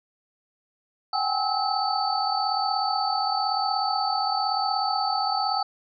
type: tone cluster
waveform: sine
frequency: 755 / 791 / 832 / 1294 / 4522 Hz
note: F#5 / G5 / G#5 / E6 / C#8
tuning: +35 / +15 / +3 / -32 / +34 cents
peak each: -29 dBFS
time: 1.13-5.63 s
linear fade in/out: 5 ms
effects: none